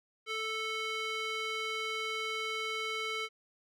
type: tone with band-pass filter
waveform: square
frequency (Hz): 440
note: A4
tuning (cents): 0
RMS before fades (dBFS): -36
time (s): 0.26-3.29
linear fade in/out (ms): 50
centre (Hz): 2500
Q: 1.4
effects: none